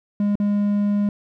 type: tone with dropouts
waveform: triangle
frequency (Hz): 204.7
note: G#3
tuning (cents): -25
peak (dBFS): -15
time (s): 0.2-1.09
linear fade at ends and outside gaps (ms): 2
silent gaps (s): 0.355-0.4
effects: none